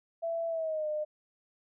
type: tone with pitch glide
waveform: sine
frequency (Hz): 666 to 607.2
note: E5 to D#5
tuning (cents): +18 to -42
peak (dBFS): -30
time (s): 0.22-1.05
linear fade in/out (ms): 20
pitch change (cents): -160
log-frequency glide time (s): 0.48-0.88
effects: none